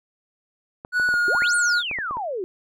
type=clicks; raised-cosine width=1 ms; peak=-21 dBFS; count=10; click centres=0.849 / 0.998 / 1.089 / 1.14 / 1.349 / 1.421 / 1.913 / 1.987 / 2.11 / 2.17 s
type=tone with pitch glide; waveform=triangle; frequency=1471 to 1432.4 Hz; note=F#6 to F6; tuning=-11 to +43 cents; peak=-16 dBFS; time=0.92-1.83 s; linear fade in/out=50 ms; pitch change=-46 cents; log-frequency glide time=1.1-1.15 s
type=exponential two-way sweep; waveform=sine; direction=up then down; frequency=349.2 to 9320 to 349.2 Hz; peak=-25 dBFS; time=1.28-2.44 s; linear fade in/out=0 ms; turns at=1.55 s
effects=none